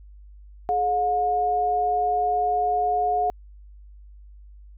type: tone pair together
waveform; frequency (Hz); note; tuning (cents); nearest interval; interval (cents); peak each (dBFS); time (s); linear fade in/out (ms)
sine; 425.1 / 719; G#4 / F#5; +40 / -50; major sixth; 910; -28 / -20; 0.69-3.3; 0
effects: added 50 Hz sine -43 dBFS peak until 4.77 s